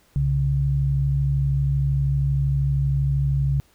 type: tone pair together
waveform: sine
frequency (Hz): 65.41 / 138.2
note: C2 / C#3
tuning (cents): 0 / -5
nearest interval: octave + minor second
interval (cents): 1295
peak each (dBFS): -24 / -19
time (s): 0.16-3.6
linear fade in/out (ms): 0
effects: pink hiss -59 dBFS RMS until 3.74 s